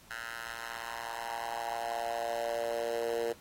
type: tone with high-pass filter sweep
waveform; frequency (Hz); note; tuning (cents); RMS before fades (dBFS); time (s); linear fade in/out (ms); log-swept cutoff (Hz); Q
10% pulse; 116.6; A#2; +1; -36; 0.1-3.33; 10; 1400 to 440; 4.2
effects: pink hiss -58 dBFS RMS until 3.4 s + AAC 48 kbps